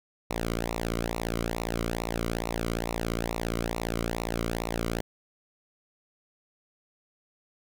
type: tone with flanger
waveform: sawtooth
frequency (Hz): 57.3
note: A#1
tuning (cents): -29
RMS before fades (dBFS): -31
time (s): 0.3-5.01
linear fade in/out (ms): 5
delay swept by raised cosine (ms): 0.62 to 1.17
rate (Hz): 2.3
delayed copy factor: -0.85
effects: none